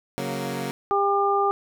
15% pulse chord, F# major, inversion second, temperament equal, 138.59 / 185 / 233.1 Hz, C#3 / F#3 / A#3, 0 / 0 / 0 cents, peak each -25 / -26 / -25 dBFS, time 0.18-0.71 s, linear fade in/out 0 ms
harmonic tone, 400 Hz, G4, 35 cents sharp, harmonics 1 / 2 / 3, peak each -23 / -23 / -23 dBFS, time 0.91-1.51 s, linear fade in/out 0 ms
effects none

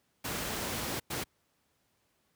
pink noise bursts at uneven times, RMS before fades -35 dBFS, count 2, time 0.24-1 / 1.1-1.24 s, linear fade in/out 10 ms, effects pink hiss -74 dBFS RMS until 2.35 s + high-pass 80 Hz 12 dB/octave

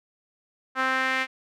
sawtooth tone with band-pass filter sweep, 261.6 Hz, C4, in tune, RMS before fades -25 dBFS, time 0.75-1.27 s, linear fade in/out 50 ms, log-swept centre 1400 to 2100 Hz, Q 2.6, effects none

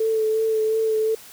sine tone with vibrato, 440 Hz, A4, in tune, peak -18 dBFS, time 0-1.15 s, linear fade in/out 5 ms, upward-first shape sine, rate 2.8 Hz, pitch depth 20 cents each way, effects white hiss -44 dBFS RMS until 1.32 s

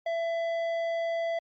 sine tone with tanh clipping, 668 Hz, E5, 23 cents sharp, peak -29 dBFS, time 0.06-1.39 s, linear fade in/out 5 ms, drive 10 dB, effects Opus 48 kbps

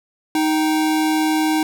square tone pair together, 312.3 / 775.9 Hz, D#4 / G5, +7 / -18 cents, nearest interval octave + major third, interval 1575 cents, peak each -17 / -25 dBFS, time 0.35-1.63 s, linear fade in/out 2 ms, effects none

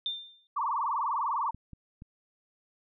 sine tone with exponential decay, 3594 Hz, A7, 36 cents sharp, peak -27 dBFS, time 0.06-0.47 s, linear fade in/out 1 ms, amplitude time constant 87 ms
sine tone with vibrato, 1032 Hz, C6, 24 cents flat, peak -27 dBFS, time 0.56-1.51 s, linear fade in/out 10 ms, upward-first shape sine, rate 20 Hz, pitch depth 240 cents each way
clicks, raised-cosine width 5 ms, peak -33 dBFS, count 3, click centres 1.546 / 1.733 / 2.021 s
effects none

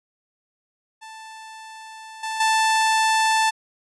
sawtooth tone with level steps, 882 Hz, A5, 4 cents sharp, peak -34 / -22 / -13 dBFS, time 1.01-3.51 s, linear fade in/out 20 ms, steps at 2.23 / 2.4 s, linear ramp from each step 5 ms, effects resampled to 24000 Hz

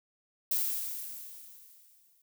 violet noise with exponential decay, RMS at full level -28 dBFS, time 0.51-2.22 s, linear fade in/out 5 ms, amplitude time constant 370 ms, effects none

